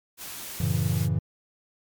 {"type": "noise", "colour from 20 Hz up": "white", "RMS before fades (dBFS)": -38, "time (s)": [0.17, 1.09], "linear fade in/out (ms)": 50}
{"type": "chord", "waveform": "triangle", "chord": "F# minor seventh", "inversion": "none", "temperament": "equal with one note detuned", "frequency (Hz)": [92.5, 111.66, 138.59, 164.81], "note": ["F#2", "A2", "C#3", "E3"], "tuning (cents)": [0, 26, 0, 0], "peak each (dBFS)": -26, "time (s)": [0.6, 1.19], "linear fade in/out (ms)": 5}
{"effects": ["MP3 96 kbps"]}